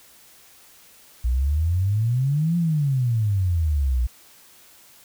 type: exponential two-way sweep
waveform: sine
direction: up then down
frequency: 58.27 to 175 to 58.27 Hz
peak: -18 dBFS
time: 1.24-4.07 s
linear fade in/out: 10 ms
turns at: 2.57 s
effects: white hiss -51 dBFS RMS until 5.04 s